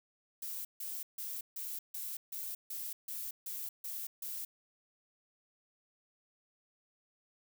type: noise bursts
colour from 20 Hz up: violet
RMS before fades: -41 dBFS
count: 11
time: 0.42-4.45 s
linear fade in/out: 5 ms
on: 230 ms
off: 150 ms
effects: none